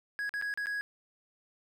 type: tone with dropouts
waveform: triangle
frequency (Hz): 1661.2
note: G#6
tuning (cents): 0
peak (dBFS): -30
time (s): 0.19-0.81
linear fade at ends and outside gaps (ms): 0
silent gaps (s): 0.293-0.339 / 0.414-0.423 / 0.539-0.575 / 0.659-0.669
effects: none